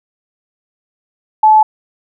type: tone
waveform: sine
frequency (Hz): 864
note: A5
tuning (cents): -32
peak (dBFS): -4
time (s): 1.43-1.63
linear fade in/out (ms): 5
effects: none